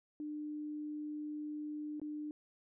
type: tone with dropouts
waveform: sine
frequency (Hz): 300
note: D4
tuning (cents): +37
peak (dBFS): -39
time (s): 0.2-2.31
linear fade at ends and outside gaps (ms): 1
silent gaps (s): 1.998-2.016
effects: none